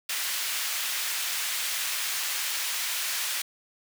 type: high-pass noise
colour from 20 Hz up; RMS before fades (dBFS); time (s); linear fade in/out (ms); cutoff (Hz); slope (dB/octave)
pink; -30; 0.09-3.42; 5; 1900; 12
effects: none